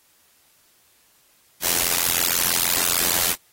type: noise with amplitude modulation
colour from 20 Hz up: white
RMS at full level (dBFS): -17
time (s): 1.61-3.36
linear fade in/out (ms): 50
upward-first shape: sine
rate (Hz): 86.3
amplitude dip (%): 95
effects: white hiss -59 dBFS RMS until 3.52 s + AAC 48 kbps